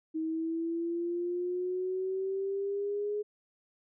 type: exponential sweep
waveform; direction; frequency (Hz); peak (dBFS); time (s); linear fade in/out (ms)
sine; up; 316.7 to 419.1; -30; 0.14-3.23; 20
effects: none